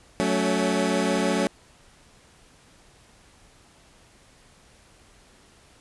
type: chord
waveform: 20% pulse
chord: F# minor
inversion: none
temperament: equal with one note detuned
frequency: 185 / 220 / 280.7 Hz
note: F#3 / A3 / C#4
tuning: 0 / 0 / +22 cents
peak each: -21 dBFS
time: 0.2-1.47 s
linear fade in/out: 0 ms
effects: pink hiss -55 dBFS RMS until 5.8 s + resampled to 24000 Hz